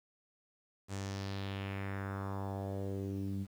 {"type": "tone with low-pass filter sweep", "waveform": "sawtooth", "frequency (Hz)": 98, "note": "G2", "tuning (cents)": 0, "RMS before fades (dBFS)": -39, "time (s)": [0.88, 3.47], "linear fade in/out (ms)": 50, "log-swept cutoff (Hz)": [8300, 210], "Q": 2.6, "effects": ["10-bit"]}